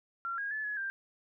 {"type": "tone with pitch steps", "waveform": "sine", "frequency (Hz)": [1371, 1635, 1731, 1692, 1584], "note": ["F6", "G#6", "A6", "G#6", "G6"], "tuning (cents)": [-32, -28, -29, 32, 18], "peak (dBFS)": -33, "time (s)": [0.25, 0.9], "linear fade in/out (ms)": 0, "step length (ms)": 130, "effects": []}